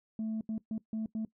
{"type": "tone bursts at uneven times", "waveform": "sine", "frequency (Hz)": 220, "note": "A3", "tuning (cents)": 0, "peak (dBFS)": -30, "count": 5, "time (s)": [[0.19, 0.41], [0.49, 0.58], [0.71, 0.78], [0.93, 1.06], [1.15, 1.25]], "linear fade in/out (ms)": 2, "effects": ["noise-tail reverb RT60 0.1 s tail -19 dB re dry", "tanh soft clip ceiling -30 dBFS"]}